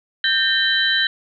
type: tone cluster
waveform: sine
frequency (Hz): 1573 / 1820 / 3107 / 3957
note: G6 / A#6 / G7 / B7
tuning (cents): +6 / -42 / -16 / +3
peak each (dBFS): -21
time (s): 0.24-1.07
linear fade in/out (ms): 2
effects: none